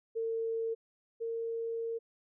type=tone pair in turn; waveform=sine; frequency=453.4 / 458.1 Hz; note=A#4 / A#4; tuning=-48 / -30 cents; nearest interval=unison; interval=18 cents; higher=second; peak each=-31 / -33 dBFS; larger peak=first; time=0.15-0.75 / 1.2-1.99 s; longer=second; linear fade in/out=20 ms; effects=none